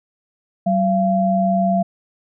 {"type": "tone pair together", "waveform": "sine", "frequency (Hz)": [190, 684.4], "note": ["F#3", "F5"], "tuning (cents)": [46, -35], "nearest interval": "octave + minor seventh", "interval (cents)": 2219, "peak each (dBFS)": -17, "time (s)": [0.66, 1.83], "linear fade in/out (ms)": 10, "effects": []}